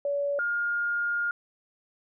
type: tone pair in turn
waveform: sine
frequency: 569 / 1416.5 Hz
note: C#5 / F6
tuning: +45 / +24 cents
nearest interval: octave + major third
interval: 1579 cents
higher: second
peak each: -25 dBFS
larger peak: neither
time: 0.05-0.39 / 0.39-1.31 s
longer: second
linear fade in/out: 2 ms
effects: none